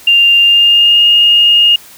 sine tone with pitch glide, 2794 to 2844 Hz, F7 to F7, 0 to +31 cents, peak -4 dBFS, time 0.07-1.76 s, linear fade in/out 5 ms, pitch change +31 cents, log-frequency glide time 0.39-1.03 s, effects white hiss -37 dBFS RMS until 1.97 s

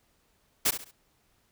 white noise with echo, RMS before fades -24 dBFS, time 0.65-0.71 s, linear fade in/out 10 ms, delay 68 ms, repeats 3, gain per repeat -10 dB, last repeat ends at 0.914 s, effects pink hiss -69 dBFS RMS until 1.51 s

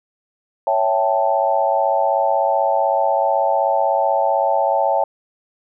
sine chord, A dominant seventh, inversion first, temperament equal with one note detuned, 556.6 / 659.3 / 784 / 880 Hz, C#5 / E5 / G5 / A5, +7 / 0 / 0 / 0 cents, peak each -20 dBFS, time 0.67-5.04 s, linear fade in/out 2 ms, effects none

